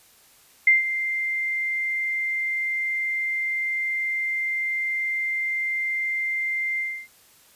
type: tone with ADSR envelope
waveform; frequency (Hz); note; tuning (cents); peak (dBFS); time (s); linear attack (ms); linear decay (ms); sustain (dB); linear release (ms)
sine; 2093; C7; 0; -11; 0.67-7.08; 4; 150; -12; 290
effects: white hiss -55 dBFS RMS until 7.55 s + resampled to 32000 Hz